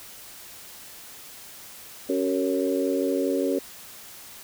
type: harmonic tone with a mistuned harmonic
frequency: 92.5 Hz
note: F#2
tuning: in tune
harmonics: 3 / 4 / 5 / 6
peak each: -26 / -27 / -28 / -29 dBFS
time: 2.09-3.59 s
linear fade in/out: 5 ms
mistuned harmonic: 4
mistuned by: +35 cents
effects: white hiss -44 dBFS RMS until 4.43 s